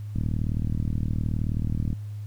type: click train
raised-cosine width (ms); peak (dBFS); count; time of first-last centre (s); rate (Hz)
5; -15; 70; 0.16-1.929; 39
effects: added 104 Hz sine -32 dBFS peak until 2.26 s + pink hiss -59 dBFS RMS until 2.26 s